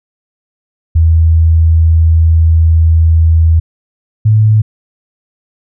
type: tone pair in turn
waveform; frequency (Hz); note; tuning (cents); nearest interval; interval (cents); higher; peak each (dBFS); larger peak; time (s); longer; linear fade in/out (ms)
sine; 81.3 / 108.15; E2 / A2; -23 / -29; perfect fourth; 494; second; -4 / -4; neither; 0.95-3.6 / 4.25-4.62; first; 10
effects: none